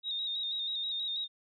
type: tone with vibrato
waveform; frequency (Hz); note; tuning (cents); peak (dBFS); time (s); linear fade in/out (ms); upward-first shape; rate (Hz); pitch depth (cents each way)
sine; 3733; A#7; +2; -32; 0.03-1.28; 50; square; 6.2; 38
effects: none